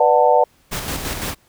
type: chord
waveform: sine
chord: B minor seventh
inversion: none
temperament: just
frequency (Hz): 493.9 / 592.7 / 740.8 / 889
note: B4 / D5 / F#5 / A5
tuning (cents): 0 / +16 / +2 / +18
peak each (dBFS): -16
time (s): 0-0.44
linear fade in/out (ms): 5
type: noise with tremolo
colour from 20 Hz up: pink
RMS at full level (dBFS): -24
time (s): 0.71-1.35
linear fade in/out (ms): 20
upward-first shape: square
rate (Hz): 5.9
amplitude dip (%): 40
effects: pink hiss -57 dBFS RMS until 1.48 s